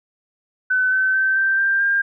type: tone with pitch steps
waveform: sine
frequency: 1512 / 1529.6 / 1547.3 / 1565.3 / 1583.5 / 1601.9 Hz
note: F#6 / G6 / G6 / G6 / G6 / G6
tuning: +37 / -43 / -23 / -3 / +17 / +37 cents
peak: -15 dBFS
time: 0.7-2.02 s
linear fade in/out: 10 ms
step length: 220 ms
effects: none